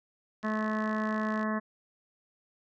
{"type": "click train", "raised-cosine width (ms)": 0.2, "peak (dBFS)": -32, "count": 57, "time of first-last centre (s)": [0.43, 1.43], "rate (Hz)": 56}
{"type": "harmonic tone", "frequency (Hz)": 216, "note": "A3", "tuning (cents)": -32, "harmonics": [1, 2, 3, 4, 5, 6, 7, 8, 9], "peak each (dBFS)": [-30, -41, -37, -46, -36, -43, -46, -39, -46], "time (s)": [0.43, 1.6], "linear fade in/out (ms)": 20}
{"effects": []}